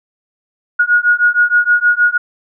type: beating tone pair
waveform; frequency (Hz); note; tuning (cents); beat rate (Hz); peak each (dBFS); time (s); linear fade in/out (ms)
sine; 1442 / 1448.4; F#6 / F#6; -45 / -37; 6.4; -12; 0.79-2.18; 10
effects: none